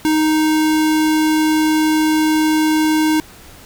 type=tone; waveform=square; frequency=311.1 Hz; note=D#4; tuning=in tune; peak=-13 dBFS; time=0.05-3.2 s; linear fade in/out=0 ms; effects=pink hiss -41 dBFS RMS until 3.65 s